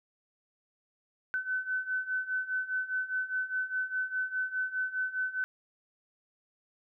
sine beating tone pair, 1512 / 1516.9 Hz, F#6 / F#6, +37 / +43 cents, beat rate 4.9 Hz, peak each -35 / -32 dBFS, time 1.34-5.44 s, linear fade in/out 0 ms, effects none

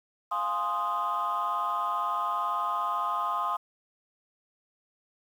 sine chord, F minor seventh, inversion none, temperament equal, 698.5 / 830.6 / 1046.5 / 1244.5 Hz, F5 / Ab5 / C6 / Eb6, 0 / 0 / 0 / 0 cents, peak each -35 / -35 / -29 / -29 dBFS, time 0.31-3.57 s, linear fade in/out 10 ms, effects tanh soft clip ceiling -21 dBFS + 9-bit

